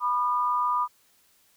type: tone pair together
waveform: sine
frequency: 986 / 1213.3 Hz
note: B5 / D#6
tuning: -3 / -44 cents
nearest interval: major third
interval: 359 cents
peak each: -25 dBFS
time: 0-0.88 s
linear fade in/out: 50 ms
effects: white hiss -63 dBFS RMS until 1.56 s